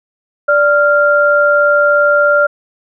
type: tone pair together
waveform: sine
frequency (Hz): 585 / 1391.4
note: D5 / F6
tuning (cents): -7 / -7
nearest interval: octave + minor third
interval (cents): 1500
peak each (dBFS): -10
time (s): 0.48-2.47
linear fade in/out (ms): 10
effects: none